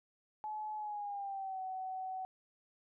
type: tone with pitch glide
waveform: sine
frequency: 855 to 753 Hz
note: A5 to F#5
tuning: -50 to +30 cents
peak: -38 dBFS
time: 0.44-2.25 s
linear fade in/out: 0 ms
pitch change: -220 cents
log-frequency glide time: 0.76-1.61 s
effects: none